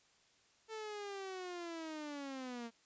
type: linear sweep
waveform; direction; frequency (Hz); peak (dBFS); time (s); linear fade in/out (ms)
sawtooth; down; 445.8 to 227.7; -39; 0.68-2.71; 50
effects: white hiss -70 dBFS RMS until 2.85 s + resampled to 16000 Hz